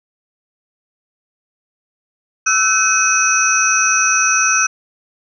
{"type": "tone cluster", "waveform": "sine", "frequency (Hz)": [1319, 1520, 2543, 5820, 6070], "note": ["E6", "F#6", "D#7", "F#8", "F#8"], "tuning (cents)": [1, 46, 37, -29, 43], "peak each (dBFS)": -18, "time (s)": [2.46, 4.67], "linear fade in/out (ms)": 10, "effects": []}